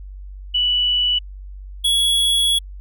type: tone pair in turn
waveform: sine / square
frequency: 2958 / 3359 Hz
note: F#7 / G#7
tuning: -1 / +19 cents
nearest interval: major second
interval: 220 cents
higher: second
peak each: -15 dBFS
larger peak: neither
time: 0.54-1.19 / 1.84-2.59 s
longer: second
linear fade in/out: 10 ms
effects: added 48 Hz sine -32 dBFS peak until 2.8 s